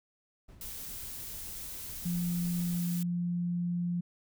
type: noise with tremolo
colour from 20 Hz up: brown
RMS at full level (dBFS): -49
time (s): 0.48-2.81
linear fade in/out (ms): 10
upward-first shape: sine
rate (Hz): 7.2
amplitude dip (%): 40
type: noise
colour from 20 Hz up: blue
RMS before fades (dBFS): -42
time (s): 0.61-3.03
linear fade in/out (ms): 2
type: tone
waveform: sine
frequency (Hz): 174.61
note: F3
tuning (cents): 0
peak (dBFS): -29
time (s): 2.05-4.01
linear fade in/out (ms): 10
effects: none